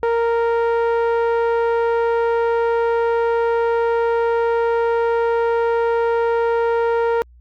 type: tone with low-pass filter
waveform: sawtooth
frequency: 464.6 Hz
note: A#4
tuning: 6 cents flat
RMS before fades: -18 dBFS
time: 0.03-7.22 s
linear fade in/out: 0 ms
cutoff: 1200 Hz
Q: 0.79
effects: added 60 Hz sine -44 dBFS peak until 7.4 s + Opus 48 kbps